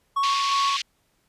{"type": "tone with tremolo", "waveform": "triangle", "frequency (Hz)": 1109, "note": "C#6", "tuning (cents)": 0, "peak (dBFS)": -18, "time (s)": [0.16, 0.77], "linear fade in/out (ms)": 10, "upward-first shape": "square", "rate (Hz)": 2.8, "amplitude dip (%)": 25}
{"type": "band-pass noise", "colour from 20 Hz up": "pink", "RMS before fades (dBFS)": -29, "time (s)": [0.23, 0.82], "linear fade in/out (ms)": 5, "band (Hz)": [2400, 5100], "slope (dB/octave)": 24}
{"effects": ["pink hiss -68 dBFS RMS until 1.28 s", "resampled to 32000 Hz"]}